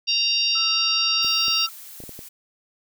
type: harmonic tone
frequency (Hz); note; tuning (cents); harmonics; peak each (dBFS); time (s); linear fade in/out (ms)
930; A#5; -4; 3 / 4 / 5 / 6; -23 / -27 / -23 / -25; 0.07-1.67; 20
type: tone with vibrato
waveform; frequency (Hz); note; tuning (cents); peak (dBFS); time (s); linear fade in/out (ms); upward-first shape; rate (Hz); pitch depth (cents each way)
sine; 1318.5; E6; 0; -31; 0.55-1.69; 5; triangle; 4.7; 12
type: noise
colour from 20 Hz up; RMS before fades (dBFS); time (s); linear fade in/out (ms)
blue; -41; 1.22-2.29; 10
type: clicks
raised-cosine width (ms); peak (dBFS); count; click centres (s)
2; -26; 6; 1.247 / 1.482 / 2.003 / 2.038 / 2.093 / 2.191
effects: none